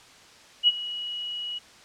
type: tone with ADSR envelope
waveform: sine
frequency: 2915 Hz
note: F#7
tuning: 26 cents flat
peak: -13 dBFS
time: 0.63-1.59 s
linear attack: 47 ms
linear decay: 33 ms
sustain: -17 dB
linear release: 14 ms
effects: white hiss -51 dBFS RMS until 1.84 s + low-pass 6000 Hz 12 dB/octave